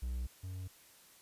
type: tone pair in turn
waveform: triangle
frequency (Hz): 61.9 / 92.55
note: B1 / F#2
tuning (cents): +5 / +1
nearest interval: perfect fifth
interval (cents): 696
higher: second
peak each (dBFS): -33 / -38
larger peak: first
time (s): 0.02-0.27 / 0.43-0.68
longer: neither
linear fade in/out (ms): 10
effects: white hiss -61 dBFS RMS until 1.21 s + resampled to 32000 Hz